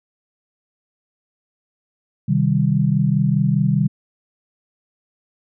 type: chord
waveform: sine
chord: C minor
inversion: none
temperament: equal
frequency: 130.81 / 155.56 / 196 Hz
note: C3 / Eb3 / G3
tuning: 0 / 0 / 0 cents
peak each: -19 / -18 / -19 dBFS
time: 2.28-3.88 s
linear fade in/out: 10 ms
effects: none